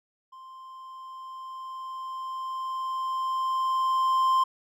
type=tone with level ramp; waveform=triangle; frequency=1046.5 Hz; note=C6; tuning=in tune; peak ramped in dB=-42 to -17 dBFS; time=0.32-4.44 s; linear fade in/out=10 ms; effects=none